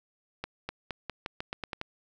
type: accelerating click train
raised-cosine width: 0.3 ms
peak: -18 dBFS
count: 10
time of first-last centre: 0.44-1.814 s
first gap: 250 ms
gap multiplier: 0.87
effects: none